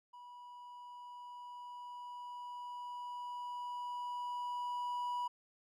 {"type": "tone with level ramp", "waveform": "triangle", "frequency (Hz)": 977, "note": "B5", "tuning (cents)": -19, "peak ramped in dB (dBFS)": [-49, -33], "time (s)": [0.13, 5.28], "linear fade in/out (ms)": 10, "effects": []}